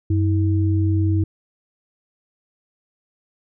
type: tone pair together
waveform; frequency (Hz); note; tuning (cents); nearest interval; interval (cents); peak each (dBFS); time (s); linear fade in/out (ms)
sine; 95.44 / 321.6; G2 / E4; -46 / -43; octave + major sixth; 2103; -16 / -23; 0.1-1.24; 5
effects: none